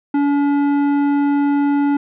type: tone with tanh clipping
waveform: sine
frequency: 285.3 Hz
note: C#4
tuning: 50 cents sharp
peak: -15 dBFS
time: 0.14-1.97 s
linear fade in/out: 5 ms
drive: 12 dB
effects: none